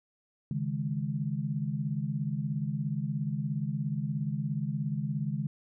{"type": "chord", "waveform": "sine", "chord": "C# suspended second", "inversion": "none", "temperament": "equal", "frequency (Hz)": [138.59, 155.56, 207.7], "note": ["C#3", "D#3", "G#3"], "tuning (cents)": [0, 0, 0], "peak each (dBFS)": [-33, -33, -35], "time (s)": [0.51, 5.47], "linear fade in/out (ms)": 2, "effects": []}